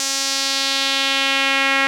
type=tone with band-pass filter sweep; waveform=sawtooth; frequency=272.2 Hz; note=C#4; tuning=31 cents flat; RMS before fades=-19 dBFS; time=0-1.87 s; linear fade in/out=0 ms; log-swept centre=6200 to 2100 Hz; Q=1.9; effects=none